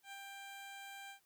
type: tone with ADSR envelope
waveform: 15% pulse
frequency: 791 Hz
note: G5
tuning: 15 cents sharp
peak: -40 dBFS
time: 0.03-1.2 s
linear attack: 91 ms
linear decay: 37 ms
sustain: -2 dB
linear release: 100 ms
effects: white hiss -75 dBFS RMS until 1.25 s